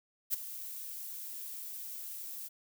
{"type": "noise with ADSR envelope", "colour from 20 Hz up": "violet", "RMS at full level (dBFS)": -29, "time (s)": [0.3, 2.49], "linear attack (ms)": 38, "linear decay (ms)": 11, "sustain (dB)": -14, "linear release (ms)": 22, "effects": []}